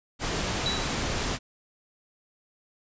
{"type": "noise", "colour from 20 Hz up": "pink", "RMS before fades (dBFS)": -29, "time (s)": [0.19, 1.39], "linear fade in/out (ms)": 50}
{"type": "tone with exponential decay", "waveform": "sine", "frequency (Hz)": 3922, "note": "B7", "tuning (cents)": -13, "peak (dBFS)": -24, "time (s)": [0.66, 1.06], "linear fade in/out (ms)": 1, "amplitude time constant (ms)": 86}
{"effects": ["resampled to 16000 Hz"]}